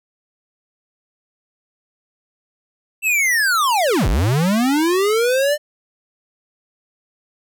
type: linear two-way sweep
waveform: square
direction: down then up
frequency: 2694 to 38.2 to 605 Hz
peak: -15 dBFS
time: 3.02-5.58 s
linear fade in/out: 50 ms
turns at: 4.08 s
effects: none